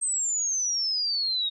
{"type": "exponential sweep", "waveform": "sine", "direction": "down", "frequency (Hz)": [8380, 3736], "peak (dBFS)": -24, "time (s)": [0.01, 1.5], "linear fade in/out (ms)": 20, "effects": []}